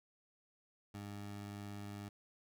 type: tone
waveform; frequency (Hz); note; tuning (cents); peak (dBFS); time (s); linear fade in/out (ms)
20% pulse; 101.9; G#2; -32; -40; 0.94-2.09; 5
effects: none